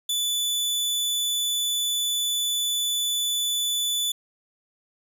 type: tone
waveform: sawtooth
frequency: 3480 Hz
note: A7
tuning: 20 cents flat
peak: -20 dBFS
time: 0.09-4.12 s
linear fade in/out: 5 ms
effects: none